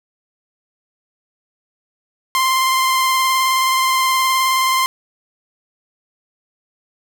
sawtooth tone with vibrato, 1046.5 Hz, C6, in tune, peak -10 dBFS, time 2.35-4.86 s, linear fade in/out 0 ms, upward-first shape square, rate 19 Hz, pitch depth 13 cents each way, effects none

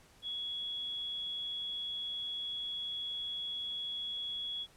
sine tone, 3356 Hz, G#7, 17 cents sharp, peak -36 dBFS, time 0.22-4.67 s, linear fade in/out 50 ms, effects pink hiss -62 dBFS RMS until 4.76 s + low-pass 11000 Hz 12 dB/octave

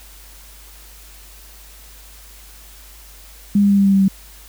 sine tone with pitch steps, 202.9 / 201.3 / 199.64 / 198.04 / 196.44 / 194.86 / 193.29 Hz, G#3 / G3 / G3 / G3 / G3 / G3 / G3, -40 / +46 / +32 / +18 / +4 / -10 / -24 cents, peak -10 dBFS, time 3.55-4.082 s, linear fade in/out 5 ms, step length 76 ms, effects added 50 Hz sine -42 dBFS peak until 4.48 s + white hiss -44 dBFS RMS until 4.48 s

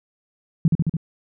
sine tone with echo, 162.3 Hz, E3, 27 cents flat, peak -11 dBFS, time 0.65-0.68 s, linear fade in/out 2 ms, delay 72 ms, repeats 4, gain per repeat -2 dB, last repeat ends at 0.968 s, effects none

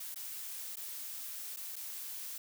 blue noise with dropouts, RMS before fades -43 dBFS, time 0-2.38 s, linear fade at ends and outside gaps 5 ms, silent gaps 0.145-0.158 / 0.758-0.768 / 1.563-1.569 / 1.758-1.763 s, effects none

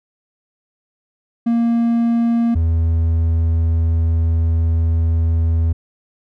triangle tone pair in turn, 233.1 / 82.08 Hz, A#3 / E2, 0 / -7 cents, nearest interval octave + tritone, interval 1807 cents, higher first, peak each -11 dBFS, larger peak neither, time 1.46-2.55 / 2.55-5.73 s, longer second, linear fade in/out 10 ms, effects none

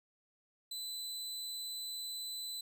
sawtooth tone, 4009 Hz, B7, 25 cents sharp, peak -37 dBFS, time 0.71-2.61 s, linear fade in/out 5 ms, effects none

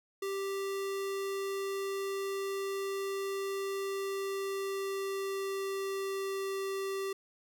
square tone with pitch glide, 392 to 389.3 Hz, G4 to G4, 0 to -12 cents, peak -34 dBFS, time 0.22-7.13 s, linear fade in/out 5 ms, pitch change -12 cents, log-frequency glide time 3.85-6.59 s, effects none

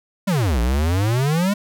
square exponential two-way sweep, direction down then up, 210.2 to 56.3 to 210.2 Hz, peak -17 dBFS, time 0.27-1.54 s, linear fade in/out 10 ms, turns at 0.6 s, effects none

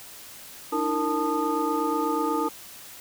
sine tone cluster, 296.7 / 324.9 / 461.6 / 878 / 1230 Hz, D4 / E4 / A#4 / A5 / D#6, +18 / -25 / -17 / -4 / -20 cents, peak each -29 dBFS, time 0.72-2.49 s, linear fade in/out 10 ms, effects tanh soft clip ceiling -11 dBFS + white hiss -44 dBFS RMS until 3 s

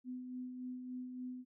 sine tone with tremolo, 252.1 Hz, B3, 36 cents sharp, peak -40 dBFS, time 0.04-1.45 s, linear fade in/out 50 ms, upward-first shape sine, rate 3.5 Hz, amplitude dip 40%, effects none

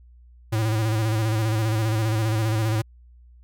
square tone with vibrato, 110 Hz, A2, in tune, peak -21 dBFS, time 0.52-2.82 s, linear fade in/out 10 ms, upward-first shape square, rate 15 Hz, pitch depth 44 cents each way, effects added 60 Hz sine -47 dBFS peak until 3.43 s

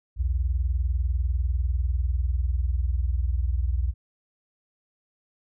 sine tone pair together, 60 / 80.09 Hz, B1 / E2, -49 / -49 cents, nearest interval perfect fourth, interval 500 cents, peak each -23 / -27 dBFS, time 0.16-3.94 s, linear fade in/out 50 ms, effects none

